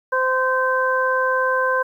harmonic tone, 517 Hz, C5, 21 cents flat, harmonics 1 / 2 / 3, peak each -21 / -21 / -21 dBFS, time 0.12-1.83 s, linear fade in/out 10 ms, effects 9-bit

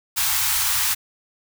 white band-stop noise, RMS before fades -21 dBFS, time 0.16-0.95 s, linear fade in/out 20 ms, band 120 to 780 Hz, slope 96 dB/octave, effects none

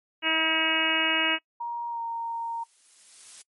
harmonic tone, 320.4 Hz, E4, 49 cents flat, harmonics 1 / 2 / 3 / 4 / 5 / 6 / 7 / 8 / 9, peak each -33 / -35 / -33 / -35 / -31 / -33 / -29 / -30 / -26 dBFS, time 0.22-1.39 s, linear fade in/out 50 ms
sine tone with pitch glide, 943 to 925.2 Hz, A#5 to A#5, +20 to -13 cents, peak -29 dBFS, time 1.6-2.64 s, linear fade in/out 10 ms, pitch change -33 cents, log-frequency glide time 1.89-2.01 s
blue noise with exponential growth, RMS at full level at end -41 dBFS, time 1.81-3.42 s, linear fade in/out 5 ms, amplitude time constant 350 ms
effects noise-tail reverb RT60 0.1 s tail -24 dB re dry + MP3 48 kbps

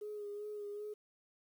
sine tone with vibrato, 415.3 Hz, G#4, in tune, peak -40 dBFS, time 0.01-0.94 s, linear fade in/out 10 ms, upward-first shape sine, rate 2.6 Hz, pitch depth 28 cents each way, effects tanh soft clip ceiling -36 dBFS + 11-bit

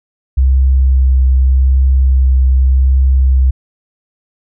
sine tone with vibrato, 65.41 Hz, C2, in tune, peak -6 dBFS, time 0.37-3.51 s, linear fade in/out 10 ms, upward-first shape triangle, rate 0.85 Hz, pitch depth 17 cents each way, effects none

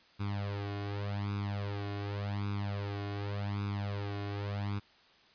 sawtooth tone with flanger, 101.3 Hz, G#2, 43 cents flat, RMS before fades -36 dBFS, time 0.19-4.8 s, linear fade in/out 20 ms, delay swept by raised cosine 0.8 to 2.8 ms, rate 0.87 Hz, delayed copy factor +0.85, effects white hiss -62 dBFS RMS until 5.34 s + resampled to 11025 Hz

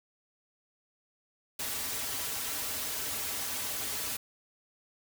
white noise with comb filter, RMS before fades -35 dBFS, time 1.59-4.17 s, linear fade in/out 5 ms, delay 5.6 ms, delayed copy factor -0.8, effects none

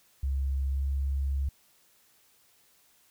sine tone with pitch glide, 67.8 to 68.63 Hz, C#2 to C#2, -38 to -17 cents, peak -26 dBFS, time 0.23-1.49 s, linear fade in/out 5 ms, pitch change +21 cents, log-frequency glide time 0.69-0.85 s, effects white hiss -64 dBFS RMS until 3.1 s

